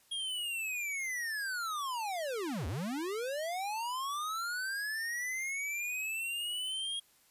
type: linear two-way sweep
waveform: square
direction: down then up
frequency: 3279 to 69.9 to 3279 Hz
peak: -35 dBFS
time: 0.11-7 s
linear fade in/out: 10 ms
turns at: 2.67 s
effects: white hiss -66 dBFS RMS until 7.3 s + resampled to 32000 Hz